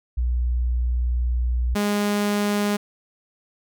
sine / sawtooth tone pair in turn, 60.7 / 205.8 Hz, B1 / G#3, -29 / -16 cents, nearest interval octave + major sixth, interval 2113 cents, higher second, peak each -19 / -16 dBFS, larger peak second, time 0.17-1.75 / 1.75-2.77 s, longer first, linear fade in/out 10 ms, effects none

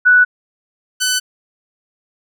sine / 10% pulse tone pair in turn, 1480 / 1502.4 Hz, F#6 / F#6, 0 / +26 cents, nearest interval unison, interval 26 cents, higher second, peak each -6 dBFS, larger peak neither, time 0.05-0.25 / 1-1.2 s, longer neither, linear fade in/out 20 ms, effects none

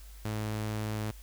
sawtooth tone, 107.4 Hz, A2, 41 cents flat, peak -28 dBFS, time 0.25-1.11 s, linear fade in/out 0 ms, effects added 50 Hz sine -46 dBFS peak until 1.22 s + white hiss -57 dBFS RMS until 1.22 s

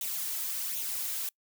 blue noise with flanger, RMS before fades -34 dBFS, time 0.01-1.29 s, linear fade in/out 2 ms, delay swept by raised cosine 0.3 to 3.1 ms, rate 1.3 Hz, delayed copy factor +0.55, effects noise-tail reverb RT60 0.1 s tail -26 dB re dry

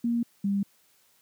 sine tone pair in turn, 235.5 / 199.27 Hz, A#3 / G3, +18 / +29 cents, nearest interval minor third, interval 289 cents, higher first, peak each -23 / -23 dBFS, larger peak neither, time 0.04-0.23 / 0.44-0.63 s, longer neither, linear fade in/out 5 ms, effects white hiss -64 dBFS RMS until 1.21 s + high-pass 100 Hz 12 dB/octave

